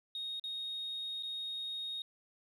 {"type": "tone with dropouts", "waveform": "sine", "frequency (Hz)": 3729, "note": "A#7", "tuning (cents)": 0, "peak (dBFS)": -36, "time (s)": [0.15, 2.02], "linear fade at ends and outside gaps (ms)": 2, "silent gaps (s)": [[0.397, 0.439], [1.226, 1.232]], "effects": ["tanh soft clip ceiling -34 dBFS", "12-bit"]}